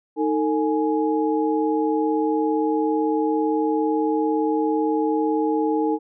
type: tone cluster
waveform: sine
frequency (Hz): 311.4 / 449.2 / 836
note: D#4 / A4 / G#5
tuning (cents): +2 / +36 / +11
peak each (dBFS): -21 / -23 / -26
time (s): 0.16-5.99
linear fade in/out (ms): 50
effects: none